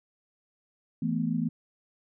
sine chord, E suspended fourth, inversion none, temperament equal, 164.81 / 220 / 246.9 Hz, E3 / A3 / B3, 0 / 0 / 0 cents, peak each -30 dBFS, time 1.02-1.49 s, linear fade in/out 5 ms, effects none

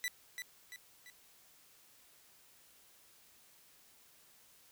sawtooth tone with echo, 1975.5 Hz, B6, in tune, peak -31 dBFS, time 0.04-0.08 s, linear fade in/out 0 ms, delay 340 ms, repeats 3, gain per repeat -6 dB, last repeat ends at 1.1 s, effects white hiss -64 dBFS RMS until 4.71 s

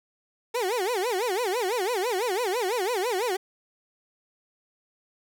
30% pulse tone with vibrato, 426.6 Hz, G#4, 46 cents sharp, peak -22 dBFS, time 0.54-3.37 s, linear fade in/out 10 ms, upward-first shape sine, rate 6 Hz, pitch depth 290 cents each way, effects none

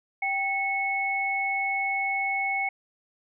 sine tone pair together, 783 / 2200 Hz, G5 / C#7, -2 / -14 cents, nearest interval octave + tritone, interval 1788 cents, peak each -29 / -26 dBFS, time 0.22-2.69 s, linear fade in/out 5 ms, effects none

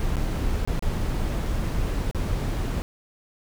brown noise with dropouts, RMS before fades -25 dBFS, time 0-2.82 s, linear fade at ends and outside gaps 0 ms, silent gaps 0.157-0.168 / 0.65-0.675 / 0.793-0.824 / 2.112-2.147 s, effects none

